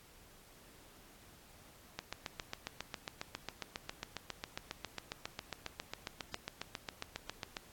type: click train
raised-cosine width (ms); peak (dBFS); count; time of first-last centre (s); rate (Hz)
0.2; -21; 42; 1.99-7.568; 7.35
effects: pink hiss -60 dBFS RMS until 7.72 s + AAC 64 kbps